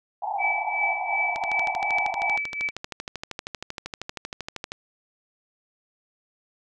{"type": "band-pass noise", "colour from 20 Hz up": "pink", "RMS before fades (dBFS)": -29, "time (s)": [0.22, 2.37], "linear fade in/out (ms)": 5, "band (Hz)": [710, 900], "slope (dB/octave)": 96}
{"type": "tone with tremolo", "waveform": "sine", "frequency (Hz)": 2303, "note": "D7", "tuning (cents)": -34, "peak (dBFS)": -21, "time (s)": [0.38, 2.71], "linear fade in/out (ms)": 50, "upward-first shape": "triangle", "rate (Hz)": 2.7, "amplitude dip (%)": 85}
{"type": "click train", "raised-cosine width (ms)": 0.2, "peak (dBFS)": -15, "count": 44, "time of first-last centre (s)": [1.36, 4.719], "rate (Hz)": 12.8}
{"effects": []}